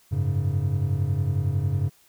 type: chord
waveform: triangle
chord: F# suspended second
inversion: none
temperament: equal with one note detuned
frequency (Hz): 92.5 / 103.47 / 138.59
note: F#2 / G#2 / C#3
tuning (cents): 0 / -6 / 0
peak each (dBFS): -24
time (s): 0.11-1.9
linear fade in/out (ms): 20
effects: white hiss -59 dBFS RMS until 2.08 s